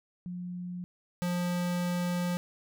sine / square tone pair in turn, 178.4 / 176.66 Hz, F3 / F3, +37 / +20 cents, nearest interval unison, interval 17 cents, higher first, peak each -35 / -29 dBFS, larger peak second, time 0.26-0.84 / 1.22-2.37 s, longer second, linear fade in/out 0 ms, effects none

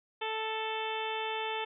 harmonic tone, 440 Hz, A4, in tune, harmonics 1 / 2 / 3 / 4 / 5 / 6 / 7 / 8, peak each -38 / -36 / -44 / -44 / -44 / -41 / -43 / -44 dBFS, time 0.21-1.65 s, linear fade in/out 10 ms, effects none

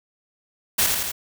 white noise with echo, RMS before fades -19 dBFS, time 0.78-0.87 s, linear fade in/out 10 ms, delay 83 ms, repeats 3, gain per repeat -3 dB, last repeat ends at 1.119 s, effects none

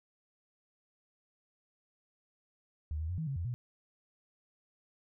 sine tone with pitch steps, 76.3 / 79.4 / 89.6 / 159.6 / 136.8 / 85.3 / 122.1 Hz, D#2 / D#2 / F2 / D#3 / C#3 / F2 / B2, -33 / +36 / +45 / +44 / -23 / -40 / -19 cents, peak -33 dBFS, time 2.91-3.54 s, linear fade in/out 0 ms, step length 90 ms, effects none

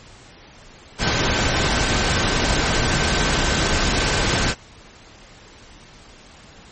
sine tone in noise, 1544 Hz, G6, 27 cents flat, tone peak -30 dBFS, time 0.98-4.55 s, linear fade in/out 50 ms, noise pink, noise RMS -19 dBFS, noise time 0.98-4.55 s, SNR -14 dB, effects pink hiss -45 dBFS RMS until 6.71 s + MP3 32 kbps

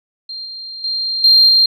sine tone with level steps, 4186 Hz, C8, in tune, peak -25 / -27 / -17 / -5 / -7 dBFS, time 0.29-1.66 s, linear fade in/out 5 ms, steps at 0.45 / 0.84 / 1.24 / 1.49 s, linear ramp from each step 2 ms, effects tanh soft clip ceiling -1 dBFS

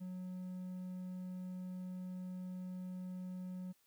triangle tone, 183.2 Hz, F#3, 17 cents flat, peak -40 dBFS, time 0-3.73 s, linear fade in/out 20 ms, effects white hiss -74 dBFS RMS until 3.86 s

